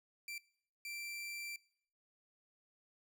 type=tone bursts at uneven times; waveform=sawtooth; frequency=2349 Hz; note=D7; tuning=in tune; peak=-40 dBFS; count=2; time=0.28-0.38 / 0.85-1.56 s; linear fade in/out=2 ms; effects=noise-tail reverb RT60 0.6 s tail -20 dB re dry